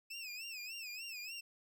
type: tone with vibrato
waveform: 25% pulse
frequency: 2589 Hz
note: E7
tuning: 32 cents flat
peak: -40 dBFS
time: 0.1-1.41 s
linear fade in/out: 10 ms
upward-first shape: sine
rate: 3.4 Hz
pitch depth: 130 cents each way
effects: none